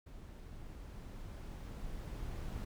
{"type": "noise with level ramp", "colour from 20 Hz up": "brown", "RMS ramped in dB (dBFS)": [-51, -41], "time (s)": [0.06, 2.65], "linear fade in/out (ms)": 10, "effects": []}